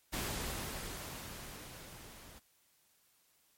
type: noise with level ramp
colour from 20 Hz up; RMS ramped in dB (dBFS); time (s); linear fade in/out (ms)
pink; -37 to -55; 0.12-2.4; 20
effects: white hiss -71 dBFS RMS until 3.57 s + MP3 64 kbps